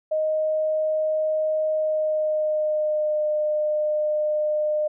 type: tone with pitch glide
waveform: sine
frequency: 622.3 to 606.3 Hz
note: D#5 to D#5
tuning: 0 to -45 cents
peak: -20 dBFS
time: 0.11-4.88 s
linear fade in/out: 10 ms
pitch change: -45 cents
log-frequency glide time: 1.72-3.26 s
effects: none